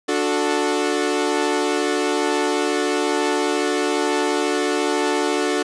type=chord; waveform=sawtooth; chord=D major; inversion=none; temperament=equal with one note detuned; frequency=293.7 / 365.7 / 440 Hz; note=D4 / F#4 / A4; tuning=0 / -20 / 0 cents; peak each=-19 dBFS; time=0.08-5.63 s; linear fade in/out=10 ms; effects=resampled to 22050 Hz